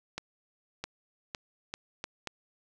accelerating click train, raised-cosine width 0.2 ms, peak -18 dBFS, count 6, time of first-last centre 0.18-2.273 s, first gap 660 ms, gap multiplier 0.77, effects none

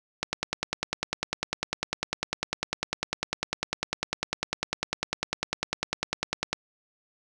click train, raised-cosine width 0.2 ms, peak -9 dBFS, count 64, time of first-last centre 0.23-6.53 s, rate 10 Hz, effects none

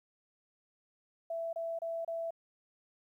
sine tone bursts, 664 Hz, E5, 12 cents sharp, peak -34 dBFS, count 4, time 1.3-2.307 s, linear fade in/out 5 ms, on 230 ms, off 29 ms, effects 12-bit

